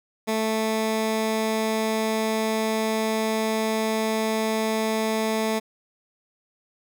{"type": "tone", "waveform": "15% pulse", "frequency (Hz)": 220, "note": "A3", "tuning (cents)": 0, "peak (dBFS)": -16, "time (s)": [0.27, 5.6], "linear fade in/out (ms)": 20, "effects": []}